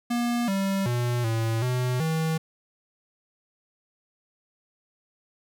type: tone with pitch steps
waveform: square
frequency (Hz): 238.9 / 194.8 / 121.3 / 113 / 125.6 / 160.3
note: A#3 / G3 / B2 / A2 / B2 / E3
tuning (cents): +43 / -11 / -31 / +47 / +30 / -48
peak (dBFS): -24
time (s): 0.1-2.38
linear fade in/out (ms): 10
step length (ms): 380
effects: none